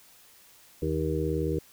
harmonic tone, 78.6 Hz, D#2, 18 cents sharp, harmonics 1 / 2 / 4 / 5 / 6, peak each -32 / -32 / -32 / -32 / -32 dBFS, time 0.82-1.59 s, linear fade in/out 5 ms, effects white hiss -56 dBFS RMS until 1.72 s

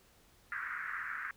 pink band-pass noise, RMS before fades -40 dBFS, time 0.52-1.31 s, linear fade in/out 0 ms, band 1300 to 1900 Hz, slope 48 dB/octave, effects pink hiss -65 dBFS RMS until 1.36 s

